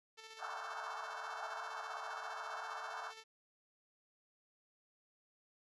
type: tone with tremolo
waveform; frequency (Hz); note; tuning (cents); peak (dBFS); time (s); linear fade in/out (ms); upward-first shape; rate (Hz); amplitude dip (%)
5% pulse; 443.7; A4; +14; -39; 0.17-3.24; 20; square; 15; 40
type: band-pass noise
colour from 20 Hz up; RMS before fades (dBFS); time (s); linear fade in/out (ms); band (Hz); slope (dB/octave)
white; -45; 0.38-3.13; 50; 630 to 1600; 96
effects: resampled to 24000 Hz